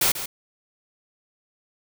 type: noise with echo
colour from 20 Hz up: white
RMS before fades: -20 dBFS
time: 0.01-0.12 s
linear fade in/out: 5 ms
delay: 140 ms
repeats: 1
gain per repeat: -11 dB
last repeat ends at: 0.26 s
effects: none